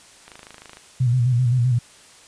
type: click train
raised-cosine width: 0.3 ms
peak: -24 dBFS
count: 14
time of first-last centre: 0.28-0.771 s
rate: 26.5 Hz
type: tone with vibrato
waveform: sine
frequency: 123.4 Hz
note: B2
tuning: 1 cent flat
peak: -15 dBFS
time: 1-1.79 s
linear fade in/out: 10 ms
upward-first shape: square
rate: 7.7 Hz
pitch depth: 63 cents each way
effects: white hiss -48 dBFS RMS until 2.27 s + resampled to 22050 Hz